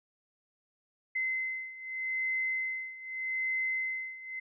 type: beating tone pair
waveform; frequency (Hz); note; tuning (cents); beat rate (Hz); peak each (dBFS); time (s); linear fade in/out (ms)
sine; 2056 / 2056.82; C7 / C7; -31 / -30; 0.82; -36 / -33; 1.15-4.4; 10
effects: none